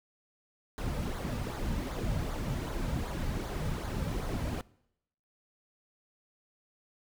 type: noise with flanger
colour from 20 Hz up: brown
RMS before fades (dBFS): -34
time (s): 0.78-4.61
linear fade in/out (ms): 0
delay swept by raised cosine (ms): 0.36 to 2.86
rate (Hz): 2.6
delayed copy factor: -0.55
effects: noise-tail reverb RT60 0.8 s tail -23 dB re dry